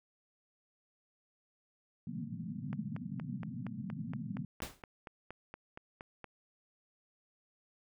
white band-pass noise, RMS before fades -41 dBFS, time 2.07-4.45 s, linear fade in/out 2 ms, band 110 to 250 Hz, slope 96 dB/octave
click train, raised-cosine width 0.5 ms, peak -30 dBFS, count 16, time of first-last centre 2.73-6.243 s, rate 4.27 Hz
pink noise with exponential decay, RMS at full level -37 dBFS, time 4.62-4.82 s, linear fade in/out 0 ms, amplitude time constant 43 ms
effects none

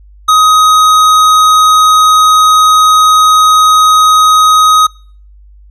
sine tone with hard clipping, 1258 Hz, D#6, 19 cents sharp, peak -5 dBFS, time 0.28-4.87 s, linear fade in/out 10 ms, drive 13 dB, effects noise-tail reverb RT60 0.5 s tail -26 dB re dry + added 50 Hz sine -35 dBFS peak until 5.7 s

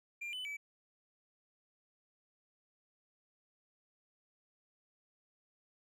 triangle tone with pitch steps, 2389 / 3009 / 2298 Hz, D7 / F#7 / D7, +29 / +28 / -38 cents, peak -38 dBFS, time 0.21-0.57 s, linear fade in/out 10 ms, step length 120 ms, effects none

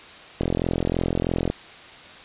click train, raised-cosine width 2 ms, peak -9 dBFS, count 48, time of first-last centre 0.41-1.5 s, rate 43.1 Hz, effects white hiss -43 dBFS RMS until 2.24 s + resampled to 8000 Hz

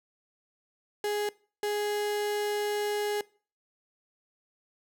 35% pulse tone bursts at uneven times, 415.3 Hz, G#4, in tune, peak -26 dBFS, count 2, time 1.04-1.29 / 1.63-3.21 s, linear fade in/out 2 ms, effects noise-tail reverb RT60 0.4 s tail -22 dB re dry

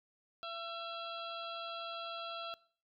harmonic tone with a mistuned harmonic, 673 Hz, E5, 36 cents sharp, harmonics 1 / 2 / 4 / 5 / 6 / 7, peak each -46 / -44 / -51 / -48 / -51 / -60 dBFS, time 0.43-2.54 s, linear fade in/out 0 ms, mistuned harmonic 5, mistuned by -26 cents, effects noise-tail reverb RT60 0.5 s tail -22 dB re dry

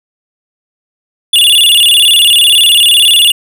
square tone with vibrato, 3136 Hz, G7, in tune, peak -4 dBFS, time 1.33-3.32 s, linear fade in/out 5 ms, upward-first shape square, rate 18 Hz, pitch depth 170 cents each way, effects none

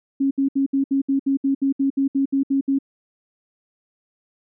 sine tone bursts, 273.5 Hz, C#4, 23 cents flat, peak -16 dBFS, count 15, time 0.2-2.788 s, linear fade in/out 10 ms, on 110 ms, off 67 ms, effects none

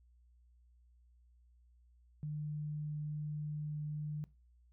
sine tone, 150.2 Hz, D3, 39 cents sharp, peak -37 dBFS, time 2.23-4.24 s, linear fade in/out 0 ms, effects noise-tail reverb RT60 0.3 s tail -20 dB re dry + added 60 Hz sine -63 dBFS peak until 4.72 s

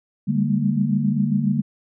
sine tone cluster, 145.9 / 197.3 / 204.7 / 230.4 Hz, D3 / G3 / G#3 / A#3, -11 / +11 / -25 / -20 cents, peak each -23 dBFS, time 0.27-1.62 s, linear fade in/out 20 ms, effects none

